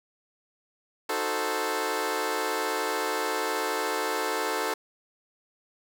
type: chord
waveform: 15% pulse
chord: D# diminished seventh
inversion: none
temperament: equal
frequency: 311.1 / 370 / 440 / 523.3 Hz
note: D#4 / F#4 / A4 / C5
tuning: 0 / 0 / 0 / 0 cents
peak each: -29 / -28 / -23 / -27 dBFS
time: 1.09-4.74 s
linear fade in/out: 5 ms
effects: none